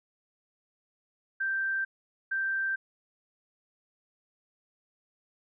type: tone pair in turn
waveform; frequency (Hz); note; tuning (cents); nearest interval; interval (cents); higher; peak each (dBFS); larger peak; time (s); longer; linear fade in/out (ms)
sine; 1568 / 1568; G6 / G6; 0 / 0; unison; 0; neither; -27 / -27; neither; 1.4-1.85 / 2.31-2.76; neither; 10
effects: none